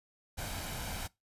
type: noise with comb filter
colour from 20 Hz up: pink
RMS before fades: -39 dBFS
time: 0.37-1.08 s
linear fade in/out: 20 ms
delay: 1.3 ms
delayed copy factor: +0.5
effects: noise-tail reverb RT60 0.2 s tail -22 dB re dry + resampled to 32000 Hz